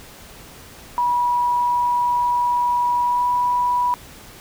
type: tone with pitch glide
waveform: sine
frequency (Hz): 971 to 980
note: B5 to B5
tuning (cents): -30 to -14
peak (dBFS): -16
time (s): 0.98-3.94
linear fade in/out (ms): 0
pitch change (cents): +16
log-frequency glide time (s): 3.05-3.26
effects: pink hiss -42 dBFS RMS until 4.4 s